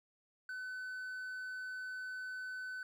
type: tone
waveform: triangle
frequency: 1510 Hz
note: F#6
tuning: 35 cents sharp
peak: -39 dBFS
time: 0.49-2.83 s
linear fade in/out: 2 ms
effects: none